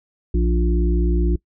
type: harmonic tone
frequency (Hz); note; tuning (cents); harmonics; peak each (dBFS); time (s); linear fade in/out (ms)
58.3; A#1; +1; 1 / 3 / 5 / 6; -16 / -25 / -28 / -25; 0.34-1.36; 5
effects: noise-tail reverb RT60 0.1 s tail -22 dB re dry